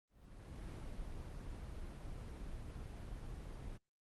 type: noise with ADSR envelope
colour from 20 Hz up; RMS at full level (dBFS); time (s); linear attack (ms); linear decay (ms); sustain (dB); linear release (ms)
brown; -45; 0.09-3.78; 630; 280; -2; 21
effects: Opus 24 kbps